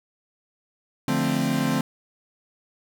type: chord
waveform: 40% pulse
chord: D minor seventh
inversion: none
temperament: equal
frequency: 146.83 / 174.61 / 220 / 261.6 Hz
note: D3 / F3 / A3 / C4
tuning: 0 / 0 / 0 / 0 cents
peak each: -27 / -28 / -26 / -24 dBFS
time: 1.08-1.81 s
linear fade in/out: 2 ms
effects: none